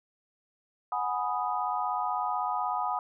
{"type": "chord", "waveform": "sine", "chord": "G# minor seventh", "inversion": "third", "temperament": "equal with one note detuned", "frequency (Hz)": [734.5, 830.6, 987.8, 1244.5], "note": ["F#5", "G#5", "B5", "D#6"], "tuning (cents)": [-13, 0, 0, 0], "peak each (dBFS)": -33, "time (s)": [0.92, 2.99], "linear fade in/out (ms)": 2, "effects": []}